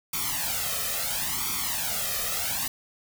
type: noise with flanger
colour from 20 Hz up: white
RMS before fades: -29 dBFS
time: 0.13-2.68 s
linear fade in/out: 5 ms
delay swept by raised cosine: 0.87 to 1.63 ms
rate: 0.73 Hz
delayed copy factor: +1
effects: none